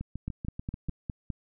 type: two click trains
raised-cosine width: 5 ms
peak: -23 / -20 dBFS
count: 7 / 6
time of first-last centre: 0.01-0.887 / 0.28-1.302 s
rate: 6.84 / 4.89 Hz
effects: none